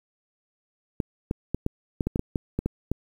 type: clicks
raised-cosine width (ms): 3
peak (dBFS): -12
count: 12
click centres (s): 1.002 / 1.311 / 1.546 / 1.664 / 2.008 / 2.07 / 2.159 / 2.194 / 2.358 / 2.59 / 2.66 / 2.916
effects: 8-bit